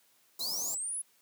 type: band-stop noise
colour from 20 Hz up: white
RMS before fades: -39 dBFS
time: 0.39-0.75 s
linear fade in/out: 5 ms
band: 1100 to 4400 Hz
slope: 48 dB/octave
type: linear sweep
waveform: sine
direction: up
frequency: 3873 to 10690 Hz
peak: -33 dBFS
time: 0.4-1.02 s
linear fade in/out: 10 ms
effects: white hiss -67 dBFS RMS until 1.21 s + high-pass 150 Hz 12 dB/octave